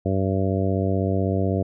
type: harmonic tone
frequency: 96 Hz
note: G2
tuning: 36 cents flat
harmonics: 1 / 2 / 3 / 4 / 5 / 6 / 7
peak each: -23 / -26 / -28 / -29 / -30 / -31 / -31 dBFS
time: 0.05-1.63 s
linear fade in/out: 10 ms
effects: none